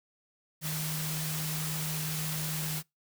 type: tone in noise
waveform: sine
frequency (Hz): 155.56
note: D#3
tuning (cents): 0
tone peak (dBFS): -34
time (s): 0.61-2.83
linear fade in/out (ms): 50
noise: white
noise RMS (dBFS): -36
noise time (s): 0.61-2.83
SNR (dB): -1
effects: noise-tail reverb RT60 0.2 s tail -25 dB re dry